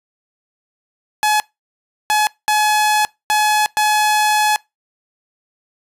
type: tone bursts at uneven times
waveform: sawtooth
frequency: 849 Hz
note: G#5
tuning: 38 cents sharp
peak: -9 dBFS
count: 5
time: 1.23-1.4 / 2.1-2.27 / 2.48-3.05 / 3.3-3.66 / 3.77-4.56 s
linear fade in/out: 0 ms
effects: noise-tail reverb RT60 0.2 s tail -23 dB re dry + resampled to 32000 Hz